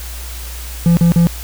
triangle tone bursts, 170.1 Hz, F3, 45 cents flat, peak -5 dBFS, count 3, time 0.86-1.27 s, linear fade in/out 0 ms, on 110 ms, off 40 ms, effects added 60 Hz sine -26 dBFS peak until 1.43 s + white hiss -32 dBFS RMS until 1.43 s

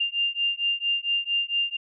sine beating tone pair, 2794 / 2798.4 Hz, F7 / F7, 0 / +3 cents, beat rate 4.4 Hz, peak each -26 dBFS, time 0-1.77 s, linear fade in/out 10 ms, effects none

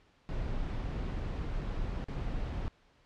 brown noise with dropouts, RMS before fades -35 dBFS, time 0.29-2.68 s, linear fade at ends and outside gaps 0 ms, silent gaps 1.611-1.615 / 2.041-2.084 s, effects pink hiss -66 dBFS RMS until 3.05 s + low-pass 4000 Hz 12 dB/octave

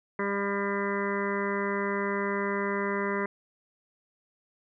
harmonic tone, 200 Hz, G3, 35 cents sharp, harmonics 1 / 2 / 3 / 5 / 6 / 7 / 8 / 9 / 10, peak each -33 / -31 / -38 / -35 / -38 / -41 / -39 / -39 / -37 dBFS, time 0.19-3.26 s, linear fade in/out 2 ms, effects none

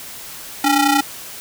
sawtooth ring-modulated tone, 551 Hz, C#5, 11 cents flat, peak -6 dBFS, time 0.64-1.01 s, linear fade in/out 5 ms, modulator 260 Hz, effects white hiss -34 dBFS RMS until 1.4 s

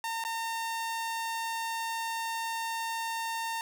sawtooth tone with dropouts, 911 Hz, A#5, 40 cents flat, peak -28 dBFS, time 0.04-3.61 s, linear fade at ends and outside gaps 1 ms, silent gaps 0.239-0.249 s, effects none

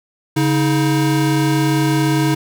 square tone pair together, 141 / 316.5 Hz, C#3 / D#4, +30 / +30 cents, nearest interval octave + major second, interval 1400 cents, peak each -17 dBFS, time 0.36-2.35 s, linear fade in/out 10 ms, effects none

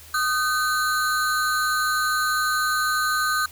square ring-modulated tone, 1380 Hz, F6, 21 cents flat, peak -18 dBFS, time 0.14-3.46 s, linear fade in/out 5 ms, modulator 144 Hz, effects added 78 Hz sine -49 dBFS peak until 3.51 s + white hiss -46 dBFS RMS until 3.51 s

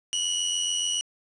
25% pulse tone pair together, 2900 / 2987 Hz, F#7 / F#7, -35 / +16 cents, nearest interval minor second, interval 51 cents, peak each -23 / -26 dBFS, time 0.13-1.01 s, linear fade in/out 0 ms, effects resampled to 24000 Hz + 8-bit

